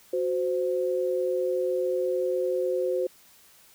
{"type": "tone pair together", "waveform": "sine", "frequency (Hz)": [368.3, 518], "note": ["F#4", "C5"], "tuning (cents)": [-8, -17], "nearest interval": "tritone", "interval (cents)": 591, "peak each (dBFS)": [-27, -26], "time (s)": [0.13, 3.07], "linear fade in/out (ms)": 5, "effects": ["white hiss -56 dBFS RMS until 3.74 s"]}